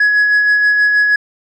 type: tone with tremolo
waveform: sine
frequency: 1680 Hz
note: G#6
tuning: 19 cents sharp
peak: -5 dBFS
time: 0-1.16 s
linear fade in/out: 5 ms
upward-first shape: sine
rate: 6.3 Hz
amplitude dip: 40%
effects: tanh soft clip ceiling -7 dBFS